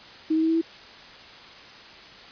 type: tone with pitch steps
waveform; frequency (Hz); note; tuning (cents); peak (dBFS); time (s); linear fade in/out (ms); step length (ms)
sine; 316 / 319.3 / 322.6 / 326 / 329.4; D#4 / D#4 / E4 / E4 / E4; +27 / +45 / -37 / -19 / -1; -19; 0.3-0.615; 10; 63
effects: white hiss -45 dBFS RMS until 2.31 s + resampled to 11025 Hz